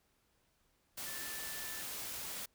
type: tone in noise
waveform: sine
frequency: 1760 Hz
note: A6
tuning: in tune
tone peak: -49 dBFS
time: 1.06-1.82 s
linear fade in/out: 10 ms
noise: white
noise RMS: -43 dBFS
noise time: 0.97-2.46 s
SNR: -9 dB
effects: pink hiss -75 dBFS RMS until 2.54 s